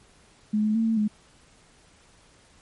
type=tone with pitch steps; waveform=sine; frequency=212.2 / 214.3 / 225.5 / 224.1 / 211.3 Hz; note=G#3 / A3 / A3 / A3 / G#3; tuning=+38 / -45 / +43 / +32 / +30 cents; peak=-20 dBFS; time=0.53-1.08 s; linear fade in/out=10 ms; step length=110 ms; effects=pink hiss -57 dBFS RMS until 2.61 s + MP3 48 kbps